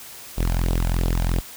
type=tone with flanger; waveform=sawtooth; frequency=42.82 Hz; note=F1; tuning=33 cents flat; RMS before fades=-21 dBFS; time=0.37-1.41 s; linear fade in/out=20 ms; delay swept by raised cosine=0.23 to 1.33 ms; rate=2.9 Hz; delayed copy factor=+0.7; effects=white hiss -40 dBFS RMS until 1.56 s